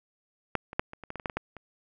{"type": "clicks", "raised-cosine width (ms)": 0.5, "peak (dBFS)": [-10, -25, -9, -26, -27, -21, -22, -26, -15, -21, -14, -28], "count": 12, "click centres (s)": [0.553, 0.731, 0.795, 0.934, 1.037, 1.104, 1.157, 1.198, 1.258, 1.298, 1.37, 1.567], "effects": []}